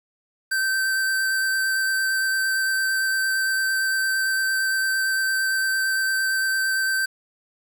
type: tone with vibrato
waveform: square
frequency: 1552 Hz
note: G6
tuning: 18 cents flat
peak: -21 dBFS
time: 0.51-7.06 s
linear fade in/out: 10 ms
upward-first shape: sine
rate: 8.8 Hz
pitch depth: 11 cents each way
effects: 8-bit